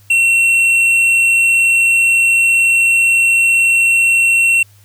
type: tone with tanh clipping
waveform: sine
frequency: 2719 Hz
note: F7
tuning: 47 cents flat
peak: -10 dBFS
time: 0.1-4.63 s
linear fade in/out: 5 ms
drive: 8 dB
effects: added 101 Hz sine -44 dBFS peak until 4.84 s + white hiss -51 dBFS RMS until 4.84 s